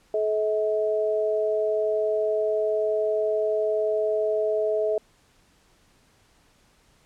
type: tone pair together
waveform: sine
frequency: 429.5 / 641 Hz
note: A4 / E5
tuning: -42 / -49 cents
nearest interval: perfect fifth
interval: 693 cents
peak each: -24 dBFS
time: 0.14-4.98 s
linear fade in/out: 2 ms
effects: pink hiss -61 dBFS RMS until 7.05 s + low-pass 10000 Hz 12 dB/octave